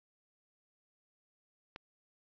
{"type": "click", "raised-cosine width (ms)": 0.3, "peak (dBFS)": -28, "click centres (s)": 1.761, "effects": ["resampled to 16000 Hz"]}